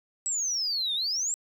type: exponential two-way sweep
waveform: sine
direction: down then up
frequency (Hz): 7902 to 3546 to 7740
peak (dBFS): -25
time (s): 0.26-1.34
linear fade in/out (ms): 0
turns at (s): 0.94
effects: tanh soft clip ceiling -22 dBFS